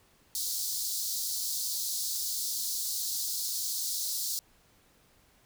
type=high-pass noise; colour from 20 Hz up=pink; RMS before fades=-33 dBFS; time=0.35-4.39 s; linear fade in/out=0 ms; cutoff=4100 Hz; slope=48 dB/octave; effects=pink hiss -64 dBFS RMS until 5.45 s